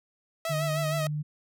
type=tone with vibrato; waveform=sawtooth; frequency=643 Hz; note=E5; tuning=43 cents flat; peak=-25 dBFS; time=0.45-1.07 s; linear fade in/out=2 ms; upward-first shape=sine; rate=6.4 Hz; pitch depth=59 cents each way
type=tone; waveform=sine; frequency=150 Hz; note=D3; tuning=37 cents sharp; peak=-28 dBFS; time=0.49-1.23 s; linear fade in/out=20 ms
effects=none